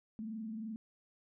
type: tone with frequency modulation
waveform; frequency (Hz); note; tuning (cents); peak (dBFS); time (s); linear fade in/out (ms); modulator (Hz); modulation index
sine; 220.1; A3; +1; -39; 0.19-0.76; 0; 23; 0.47
effects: none